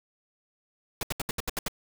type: noise bursts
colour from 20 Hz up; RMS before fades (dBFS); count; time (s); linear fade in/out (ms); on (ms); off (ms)
pink; -30; 8; 1.01-1.682; 2; 21; 72
effects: none